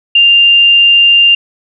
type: tone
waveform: sine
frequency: 2794 Hz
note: F7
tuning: in tune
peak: -3 dBFS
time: 0.15-1.35 s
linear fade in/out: 5 ms
effects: none